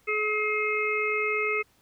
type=harmonic tone; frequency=425.7 Hz; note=G#4; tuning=43 cents sharp; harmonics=1 / 3 / 5 / 6; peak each=-29 / -32 / -28 / -31 dBFS; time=0.07-1.63 s; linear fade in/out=20 ms; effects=pink hiss -64 dBFS RMS until 1.81 s